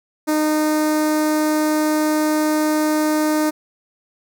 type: tone with notch filter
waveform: sawtooth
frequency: 306.7 Hz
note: D#4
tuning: 25 cents flat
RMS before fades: -18 dBFS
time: 0.27-3.51 s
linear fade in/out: 20 ms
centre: 3000 Hz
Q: 1
effects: none